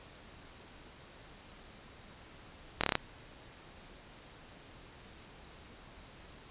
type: slowing click train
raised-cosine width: 0.3 ms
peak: -11 dBFS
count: 6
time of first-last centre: 2.81-2.954 s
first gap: 26 ms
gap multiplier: 1.05
effects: pink hiss -54 dBFS RMS until 6.5 s + resampled to 8000 Hz